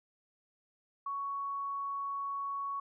sine tone, 1115 Hz, C#6, 10 cents sharp, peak -34 dBFS, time 1.06-2.8 s, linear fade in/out 5 ms, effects none

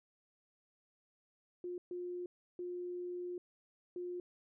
sine tone bursts at uneven times, 355.7 Hz, F4, 32 cents sharp, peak -39 dBFS, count 4, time 1.64-1.78 / 1.91-2.26 / 2.59-3.38 / 3.96-4.2 s, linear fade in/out 2 ms, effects none

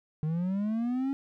triangle linear sweep, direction up, 150.7 to 277.2 Hz, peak -25 dBFS, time 0.23-1.13 s, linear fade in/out 0 ms, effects none

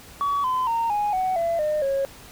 sine tone with pitch steps, 1133 / 1021.1 / 920.3 / 829.4 / 747.5 / 673.7 / 607.2 / 547.2 Hz, C#6 / C6 / A#5 / G#5 / F#5 / E5 / D#5 / C#5, +37 / -43 / -22 / -3 / +17 / +38 / -42 / -23 cents, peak -19 dBFS, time 0.21-2.05 s, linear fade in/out 0 ms, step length 230 ms, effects tanh soft clip ceiling -18 dBFS + pink hiss -45 dBFS RMS until 2.31 s

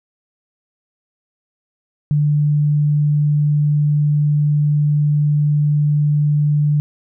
sine tone, 148 Hz, D3, 14 cents sharp, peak -12 dBFS, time 2.11-6.8 s, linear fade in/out 0 ms, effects none

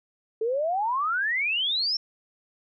sine exponential sweep, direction up, 429.3 to 5500 Hz, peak -23 dBFS, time 0.41-1.97 s, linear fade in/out 5 ms, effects none

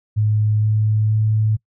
sine tone with pitch steps, 106.7 / 107.57 / 108.44 Hz, G#2 / A2 / A2, +47 / -39 / -25 cents, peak -14 dBFS, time 0.16-1.57 s, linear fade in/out 20 ms, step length 470 ms, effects noise-tail reverb RT60 0.1 s tail -23 dB re dry

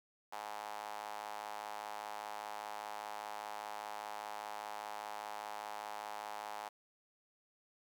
sawtooth tone with high-pass filter, 105 Hz, G#2, 19 cents sharp, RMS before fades -45 dBFS, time 0.32-6.69 s, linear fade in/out 10 ms, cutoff 820 Hz, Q 3.8, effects 11-bit

